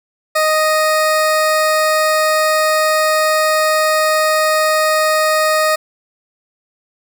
20% pulse tone, 622.3 Hz, D#5, in tune, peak -7 dBFS, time 0.35-5.76 s, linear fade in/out 10 ms, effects none

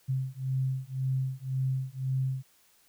sine beating tone pair, 130.81 / 132.71 Hz, C3 / C3, 0 / +25 cents, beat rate 1.9 Hz, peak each -31 dBFS, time 0.08-2.43 s, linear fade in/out 20 ms, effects white hiss -64 dBFS RMS until 2.88 s

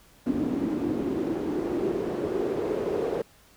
pink noise with band-pass filter sweep, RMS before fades -28 dBFS, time 0.26-3.22 s, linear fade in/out 5 ms, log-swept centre 270 to 450 Hz, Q 4.6, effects pink hiss -57 dBFS RMS until 3.56 s

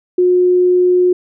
sine tone, 360.9 Hz, F#4, 43 cents flat, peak -8 dBFS, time 0.18-1.13 s, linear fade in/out 5 ms, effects none

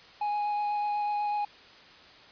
triangle tone with vibrato, 830.6 Hz, G#5, in tune, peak -25 dBFS, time 0.21-1.45 s, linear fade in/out 5 ms, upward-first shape sine, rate 8.1 Hz, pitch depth 10 cents each way, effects white hiss -52 dBFS RMS until 2.31 s + resampled to 11025 Hz

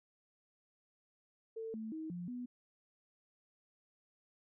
sine tone with pitch steps, 448.1 / 220.4 / 316.7 / 175.7 / 246.4 Hz, A4 / A3 / D#4 / F3 / B3, +32 / +3 / +31 / +11 / -4 cents, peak -40 dBFS, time 1.56-2.46 s, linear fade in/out 10 ms, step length 180 ms, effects none

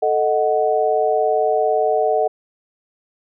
sine chord, D# diminished, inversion second, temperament equal, 440 / 622.3 / 740 Hz, A4 / D#5 / F#5, 0 / 0 / 0 cents, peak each -19 dBFS, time 0.02-2.28 s, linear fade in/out 10 ms, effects none

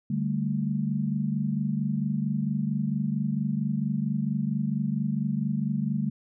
sine chord, D suspended fourth, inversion none, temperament just, 146.83 / 195.78 / 220.2 Hz, D3 / G3 / A3, 0 / -2 / +2 cents, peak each -29 dBFS, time 0.1-6.1 s, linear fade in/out 5 ms, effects none

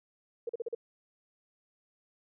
sine tone bursts, 466.2 Hz, A#4, in tune, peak -31 dBFS, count 5, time 0.47-0.749 s, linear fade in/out 5 ms, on 23 ms, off 41 ms, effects none

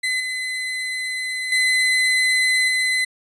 35% pulse tone with level steps, 2027 Hz, B6, 45 cents sharp, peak -18 / -22 / -14 / -16 dBFS, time 0.03-3.05 s, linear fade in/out 10 ms, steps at 0.2 / 1.52 / 2.68 s, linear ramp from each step 2 ms, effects resampled to 22050 Hz

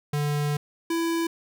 square tone pair in turn, 146.83 / 332.7 Hz, D3 / E4, 0 / +16 cents, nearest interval octave + major second, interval 1416 cents, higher second, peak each -24 dBFS, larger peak neither, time 0.13-0.57 / 0.9-1.27 s, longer first, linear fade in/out 5 ms, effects none

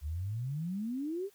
sine exponential sweep, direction up, 69.3 to 415.3 Hz, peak -33 dBFS, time 0.01-1.3 s, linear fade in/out 50 ms, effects white hiss -65 dBFS RMS until 1.34 s

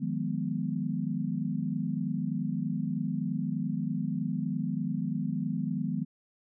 sine chord, F half-diminished seventh, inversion third, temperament equal with one note detuned, 155.56 / 178.8 / 207.7 / 246.9 Hz, Eb3 / F3 / Ab3 / Cb4, 0 / +41 / 0 / 0 cents, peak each -34 dBFS, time 0-6.05 s, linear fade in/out 20 ms, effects none

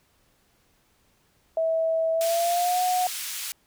sine tone with pitch glide, 650 to 729.6 Hz, E5 to F#5, -24 to -24 cents, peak -21 dBFS, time 1.57-3.07 s, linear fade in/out 2 ms, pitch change +200 cents, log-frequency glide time 2.13-2.8 s
white band-pass noise, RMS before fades -33 dBFS, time 2.21-3.52 s, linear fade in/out 0 ms, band 1900 to 13000 Hz, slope 12 dB/octave
effects pink hiss -65 dBFS RMS until 3.66 s

